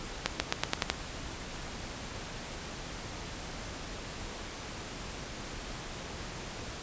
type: accelerating click train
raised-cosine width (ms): 0.2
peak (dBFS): -8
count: 7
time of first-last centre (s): 0.26-0.9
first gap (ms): 140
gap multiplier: 0.89
effects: pink hiss -41 dBFS RMS until 6.82 s + resampled to 16000 Hz